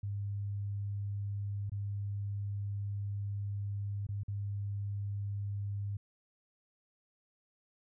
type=tone with dropouts; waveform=sine; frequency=101 Hz; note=G#2; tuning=48 cents flat; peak=-34 dBFS; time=0.03-5.97 s; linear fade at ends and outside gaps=5 ms; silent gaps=1.697-1.718 / 4.068-4.088 / 4.234-4.281 s; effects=none